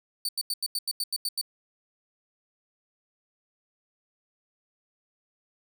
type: tone bursts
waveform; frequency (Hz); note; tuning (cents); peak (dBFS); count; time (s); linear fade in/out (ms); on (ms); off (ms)
sawtooth; 4550; C#8; +44; -24; 10; 0.25-1.413; 2; 38; 87
effects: 9-bit